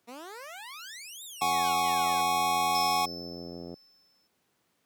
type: exponential two-way sweep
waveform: 15% pulse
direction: up then down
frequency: 229 to 3835 to 469.4 Hz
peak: -35 dBFS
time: 0.07-2.22 s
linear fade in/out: 20 ms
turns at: 1.24 s
type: chord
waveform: square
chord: F# suspended second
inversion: none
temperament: equal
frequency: 740 / 830.6 / 1108.7 Hz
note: F#5 / G#5 / C#6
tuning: 0 / 0 / 0 cents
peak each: -30 dBFS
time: 1.41-3.06 s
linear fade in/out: 10 ms
type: click train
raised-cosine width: 2 ms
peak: -27 dBFS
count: 201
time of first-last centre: 1.42-3.74 s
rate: 86.2 Hz
type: tone with exponential decay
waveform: triangle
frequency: 5274 Hz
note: E8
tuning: in tune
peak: -28 dBFS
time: 2.75-4.27 s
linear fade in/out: 0 ms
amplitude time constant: 330 ms
effects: pink hiss -73 dBFS RMS until 4.85 s + high-pass 150 Hz 12 dB/octave